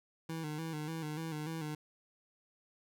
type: tone with vibrato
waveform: 25% pulse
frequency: 157.1 Hz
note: D#3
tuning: 17 cents sharp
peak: -34 dBFS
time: 0.29-1.75 s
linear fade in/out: 5 ms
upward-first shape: square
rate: 3.4 Hz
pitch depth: 60 cents each way
effects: none